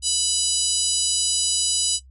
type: harmonic tone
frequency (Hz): 987.8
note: B5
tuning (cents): 0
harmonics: 3 / 4 / 5 / 6 / 7 / 8 / 9 / 10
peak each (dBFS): -29 / -28 / -26 / -30 / -26 / -25 / -30 / -26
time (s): 0.02-2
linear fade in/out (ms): 50
effects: noise-tail reverb RT60 0.1 s tail -17 dB re dry + added 65 Hz sine -45 dBFS peak until 2.1 s